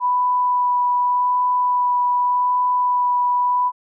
sine tone with vibrato, 988 Hz, B5, in tune, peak -15 dBFS, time 0-3.72 s, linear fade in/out 50 ms, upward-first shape sine, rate 0.85 Hz, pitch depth 9 cents each way, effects none

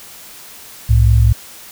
sine tone pair together, 64.07 / 108.4 Hz, C2 / A2, -36 / -25 cents, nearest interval major sixth, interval 911 cents, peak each -10 dBFS, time 0.89-1.33 s, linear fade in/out 10 ms, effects white hiss -37 dBFS RMS until 1.71 s

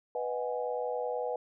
sine chord, G# minor seventh, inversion first, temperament equal, 493.9 / 622.3 / 740 / 830.6 Hz, B4 / D#5 / F#5 / G#5, 0 / 0 / 0 / 0 cents, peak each -33 / -38 / -39 / -39 dBFS, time 0.15-1.36 s, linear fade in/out 2 ms, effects none

